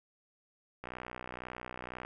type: click train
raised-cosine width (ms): 0.5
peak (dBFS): -26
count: 76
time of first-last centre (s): 0.84-2.05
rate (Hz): 62
effects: none